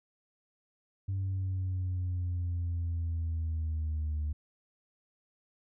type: linear sweep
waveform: sine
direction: down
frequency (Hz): 97 to 74.8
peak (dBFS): -28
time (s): 1.08-4.33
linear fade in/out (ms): 10
effects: tanh soft clip ceiling -28 dBFS